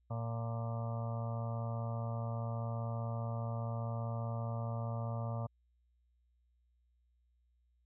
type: harmonic tone with a mistuned harmonic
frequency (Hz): 115.1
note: A#2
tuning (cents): -22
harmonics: 1 / 2 / 4 / 5 / 6 / 7 / 8 / 9 / 10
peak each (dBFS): -36 / -47 / -53 / -46 / -48 / -55 / -52 / -55 / -51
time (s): 0.1-5.47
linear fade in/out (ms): 10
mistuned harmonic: 10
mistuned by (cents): +43
effects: added 60 Hz sine -70 dBFS peak until 7.85 s